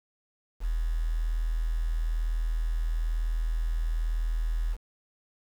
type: tone with quantisation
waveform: sine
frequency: 40.53 Hz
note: E1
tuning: 29 cents flat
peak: -25 dBFS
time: 0.6-4.77 s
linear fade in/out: 50 ms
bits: 8
effects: none